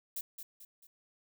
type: noise with echo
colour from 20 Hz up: violet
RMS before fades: -38 dBFS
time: 0.16-0.21 s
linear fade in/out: 5 ms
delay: 220 ms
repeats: 3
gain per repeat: -7 dB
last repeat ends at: 0.87 s
effects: none